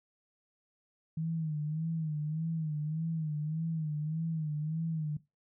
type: tone with vibrato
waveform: sine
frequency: 156.8 Hz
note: D#3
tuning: 14 cents sharp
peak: -31 dBFS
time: 1.17-5.17 s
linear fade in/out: 5 ms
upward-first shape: sine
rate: 1.7 Hz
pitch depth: 82 cents each way
effects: noise-tail reverb RT60 0.2 s tail -17 dB re dry

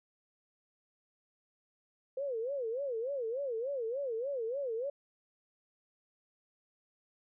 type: tone with vibrato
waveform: sine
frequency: 503 Hz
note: B4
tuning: 32 cents sharp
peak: -33 dBFS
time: 2.17-4.9 s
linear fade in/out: 5 ms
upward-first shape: sine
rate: 3.4 Hz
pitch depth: 220 cents each way
effects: none

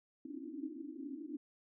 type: band-pass noise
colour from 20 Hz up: pink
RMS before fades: -45 dBFS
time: 0.25-1.37 s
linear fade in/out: 5 ms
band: 260 to 330 Hz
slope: 96 dB/octave
effects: none

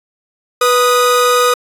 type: tone pair together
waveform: 45% pulse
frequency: 491.5 / 1242 Hz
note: B4 / D#6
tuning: -8 / -3 cents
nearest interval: octave + major third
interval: 1605 cents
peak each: -12 dBFS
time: 0.61-1.54 s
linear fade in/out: 5 ms
effects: resampled to 32000 Hz

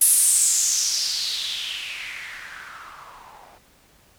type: noise with low-pass filter sweep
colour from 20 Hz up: violet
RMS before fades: -24 dBFS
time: 0.01-3.58 s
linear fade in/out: 5 ms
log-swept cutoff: 11000 to 730 Hz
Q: 4.4
effects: pink hiss -56 dBFS RMS until 4.18 s

